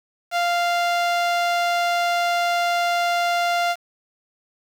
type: tone with low-pass filter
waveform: sawtooth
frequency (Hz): 696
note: F5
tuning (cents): -6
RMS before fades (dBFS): -21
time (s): 0.31-3.76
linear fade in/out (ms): 50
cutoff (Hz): 5600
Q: 0.68
effects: 7-bit